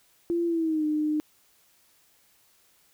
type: tone with pitch glide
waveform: sine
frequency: 341.3 to 304.1 Hz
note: F4 to D#4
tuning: -40 to -40 cents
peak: -23 dBFS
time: 0.3-1.2 s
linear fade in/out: 0 ms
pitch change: -200 cents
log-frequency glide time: 0.46-0.85 s
effects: white hiss -63 dBFS RMS until 2.93 s